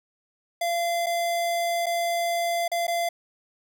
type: tone with dropouts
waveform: square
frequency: 686 Hz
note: F5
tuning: 31 cents flat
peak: -24 dBFS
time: 0.61-3.09 s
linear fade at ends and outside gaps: 5 ms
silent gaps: 1.062-1.066 / 1.86-1.865 / 2.68-2.716 / 2.869-2.879 s
effects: none